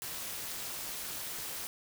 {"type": "noise with amplitude modulation", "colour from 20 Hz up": "white", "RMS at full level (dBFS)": -37, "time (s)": [0.02, 1.67], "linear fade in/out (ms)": 0, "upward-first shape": "sine", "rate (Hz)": 295, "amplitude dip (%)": 65, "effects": []}